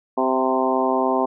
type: harmonic tone with a mistuned harmonic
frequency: 130.2 Hz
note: C3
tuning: 8 cents flat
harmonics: 2 / 3 / 4 / 5 / 6 / 7 / 8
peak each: -24 / -24 / -27 / -24 / -26 / -25 / -26 dBFS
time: 0.17-1.26 s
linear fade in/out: 10 ms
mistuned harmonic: 5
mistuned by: +18 cents
effects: none